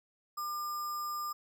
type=tone with sample-and-hold; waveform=sine; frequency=1200 Hz; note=D6; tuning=37 cents sharp; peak=-34 dBFS; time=0.37-1.33 s; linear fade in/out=10 ms; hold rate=6300 Hz; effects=none